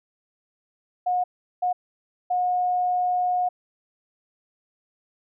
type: tone bursts at uneven times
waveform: sine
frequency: 723 Hz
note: F#5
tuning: 40 cents flat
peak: -20 dBFS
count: 3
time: 1.06-1.24 / 1.62-1.73 / 2.3-3.49 s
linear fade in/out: 10 ms
effects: none